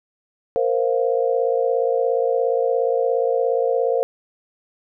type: chord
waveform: sine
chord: Bb suspended second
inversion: none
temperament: equal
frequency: 466.2 / 523.3 / 698.5 Hz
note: Bb4 / C5 / F5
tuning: 0 / 0 / 0 cents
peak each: -20 / -20 / -26 dBFS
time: 0.56-4.03 s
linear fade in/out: 0 ms
effects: none